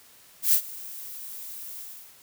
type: noise with ADSR envelope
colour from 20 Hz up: violet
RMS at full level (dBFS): -18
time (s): 0.42-2.17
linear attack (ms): 110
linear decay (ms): 80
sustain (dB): -21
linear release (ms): 370
effects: white hiss -54 dBFS RMS until 2.22 s